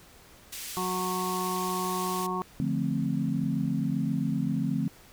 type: band-pass noise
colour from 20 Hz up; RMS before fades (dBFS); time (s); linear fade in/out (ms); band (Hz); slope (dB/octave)
white; -39; 0.52-2.27; 10; 2000 to 13000; 12
type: harmonic tone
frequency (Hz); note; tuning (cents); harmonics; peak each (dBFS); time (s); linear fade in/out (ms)
183.5; F#3; -14; 1 / 2 / 4 / 5 / 6; -34 / -34 / -38 / -36 / -32; 0.77-2.42; 0
type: chord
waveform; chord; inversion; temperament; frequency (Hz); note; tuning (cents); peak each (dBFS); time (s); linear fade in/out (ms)
sine; D minor seventh; none; equal; 146.83 / 174.61 / 220 / 261.6; D3 / F3 / A3 / C4; 0 / 0 / 0 / 0; -31; 2.6-4.88; 0
effects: pink hiss -54 dBFS RMS until 5.12 s